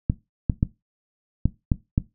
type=clicks; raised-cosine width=5 ms; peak=-6 dBFS; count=6; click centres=0.099 / 0.498 / 0.629 / 1.456 / 1.718 / 1.979 s; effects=noise-tail reverb RT60 0.2 s tail -17 dB re dry